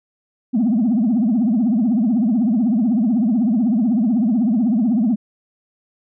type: tone with vibrato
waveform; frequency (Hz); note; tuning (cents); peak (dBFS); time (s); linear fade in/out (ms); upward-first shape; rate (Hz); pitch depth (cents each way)
sine; 228.8; A#3; -32; -12; 0.53-5.16; 20; triangle; 16; 270
effects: tanh soft clip ceiling -11 dBFS